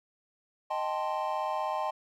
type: chord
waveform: triangle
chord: A half-diminished seventh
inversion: second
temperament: equal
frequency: 622.3 / 784 / 880 / 1046.5 Hz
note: Eb5 / G5 / A5 / C6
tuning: 0 / 0 / 0 / 0 cents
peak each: -33 dBFS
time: 0.7-1.91 s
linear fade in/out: 10 ms
effects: none